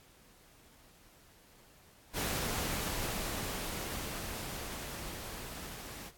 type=noise with level ramp; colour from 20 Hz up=pink; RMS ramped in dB=-34 to -46 dBFS; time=2.13-6.12 s; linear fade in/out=50 ms; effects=pink hiss -61 dBFS RMS until 6.17 s + AAC 64 kbps